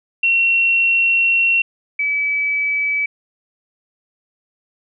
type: tone pair in turn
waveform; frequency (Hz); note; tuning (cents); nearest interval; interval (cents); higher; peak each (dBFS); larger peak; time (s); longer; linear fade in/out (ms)
sine; 2727 / 2293; F7 / D7; -42 / -42; minor third; 300; first; -12 / -16; first; 0.23-1.62 / 1.99-3.06; first; 5
effects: none